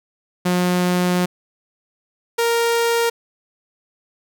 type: tone pair in turn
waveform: sawtooth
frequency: 179.3 / 466.1 Hz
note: F3 / A#4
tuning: +46 / 0 cents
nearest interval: octave + perfect fourth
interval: 1654 cents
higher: second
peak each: -12 dBFS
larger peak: neither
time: 0.45-1.26 / 2.38-3.1 s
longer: first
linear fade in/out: 10 ms
effects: none